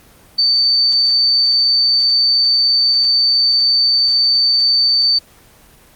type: tone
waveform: sine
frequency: 4563 Hz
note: C#8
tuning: 49 cents sharp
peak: -10 dBFS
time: 0.38-5.19 s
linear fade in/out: 10 ms
effects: pink hiss -46 dBFS RMS until 5.95 s + Opus 24 kbps